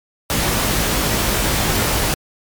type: noise with comb filter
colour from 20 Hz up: pink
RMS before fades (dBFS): -18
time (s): 0.3-2.14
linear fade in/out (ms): 0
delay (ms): 19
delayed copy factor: +0.5
effects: MP3 96 kbps